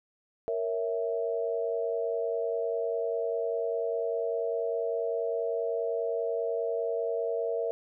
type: chord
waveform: sine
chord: A# diminished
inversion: none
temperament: equal with one note detuned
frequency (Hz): 464.3 / 554.4 / 659.3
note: A#4 / C#5 / E5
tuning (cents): -7 / 0 / 0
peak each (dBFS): -30 / -36 / -32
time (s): 0.48-7.71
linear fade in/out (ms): 0
effects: none